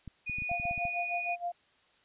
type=clicks; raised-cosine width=5 ms; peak=-30 dBFS; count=10; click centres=0.077 / 0.297 / 0.385 / 0.421 / 0.515 / 0.599 / 0.654 / 0.711 / 0.778 / 0.853 s
type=tone; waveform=sine; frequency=2465 Hz; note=D#7; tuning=17 cents flat; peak=-33 dBFS; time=0.26-1.36 s; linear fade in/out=20 ms
type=tone with tremolo; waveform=sine; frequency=698.5 Hz; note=F5; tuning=in tune; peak=-30 dBFS; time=0.49-1.52 s; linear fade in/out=5 ms; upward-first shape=sine; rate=6.4 Hz; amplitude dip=90%
effects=white hiss -66 dBFS RMS until 2.04 s + resampled to 8000 Hz